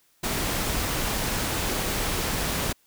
pink noise, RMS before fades -27 dBFS, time 0.23-2.73 s, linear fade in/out 10 ms, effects white hiss -64 dBFS RMS until 2.86 s

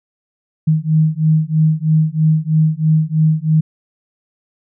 sine beating tone pair, 155.4 / 158.5 Hz, D#3 / D#3, -2 / +32 cents, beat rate 3.1 Hz, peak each -14 dBFS, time 0.67-3.61 s, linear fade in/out 10 ms, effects none

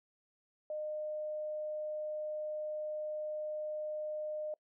sine tone, 610 Hz, D#5, 34 cents flat, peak -36 dBFS, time 0.7-4.54 s, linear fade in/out 2 ms, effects noise-tail reverb RT60 0.1 s tail -25 dB re dry

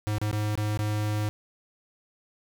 square tone with dropouts, 105.7 Hz, G#2, 31 cents sharp, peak -26 dBFS, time 0.07-1.29 s, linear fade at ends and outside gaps 0 ms, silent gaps 0.183-0.215 / 0.313-0.329 / 0.554-0.576 / 0.774-0.791 s, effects none

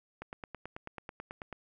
click train, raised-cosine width 0.5 ms, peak -26 dBFS, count 13, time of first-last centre 0.22-1.527 s, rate 9.18 Hz, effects none

